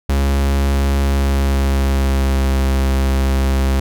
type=tone with pitch glide; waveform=45% pulse; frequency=69 to 66.96 Hz; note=C#2 to C2; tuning=-7 to +41 cents; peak=-13 dBFS; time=0.09-3.8 s; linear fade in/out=5 ms; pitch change=-52 cents; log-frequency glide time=1.02-2.51 s; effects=none